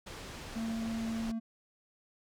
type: low-pass noise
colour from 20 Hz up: pink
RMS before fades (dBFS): -45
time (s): 0.06-1.32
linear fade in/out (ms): 10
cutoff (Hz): 7000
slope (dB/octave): 12
type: tone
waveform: triangle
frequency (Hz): 226.1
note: A3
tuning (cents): +47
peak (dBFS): -31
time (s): 0.55-1.4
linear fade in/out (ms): 20
effects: none